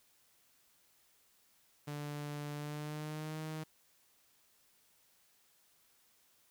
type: tone with pitch glide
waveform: sawtooth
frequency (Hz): 146.83 to 156.46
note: D3 to D#3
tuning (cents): 0 to +10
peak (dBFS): -36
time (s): 1.87-3.64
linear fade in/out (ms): 10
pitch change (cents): +110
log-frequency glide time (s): 2.54-3.4
effects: white hiss -70 dBFS RMS until 6.5 s